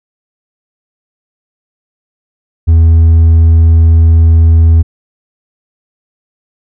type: tone with hard clipping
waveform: sine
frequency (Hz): 82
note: E2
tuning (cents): -9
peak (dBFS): -3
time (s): 2.67-4.83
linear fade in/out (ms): 20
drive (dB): 2
effects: none